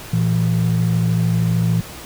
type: ring-modulated tone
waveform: triangle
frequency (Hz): 141.8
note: C#3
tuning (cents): +40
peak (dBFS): -8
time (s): 0.13-1.81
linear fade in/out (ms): 5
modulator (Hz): 26.6
effects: tanh soft clip ceiling -9 dBFS + pink hiss -35 dBFS RMS until 2.05 s